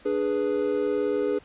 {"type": "chord", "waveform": "triangle", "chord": "G# diminished", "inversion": "second", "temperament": "equal", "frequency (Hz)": [293.7, 415.3, 493.9], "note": ["D4", "G#4", "B4"], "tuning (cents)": [0, 0, 0], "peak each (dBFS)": [-28, -23, -26], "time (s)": [0.05, 1.39], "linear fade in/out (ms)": 10, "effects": ["pink hiss -53 dBFS RMS until 1.44 s", "resampled to 8000 Hz"]}